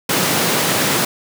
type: high-pass noise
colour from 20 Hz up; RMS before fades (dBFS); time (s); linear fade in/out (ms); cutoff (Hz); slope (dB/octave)
pink; -17; 0.09-1.05; 5; 140; 24
effects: none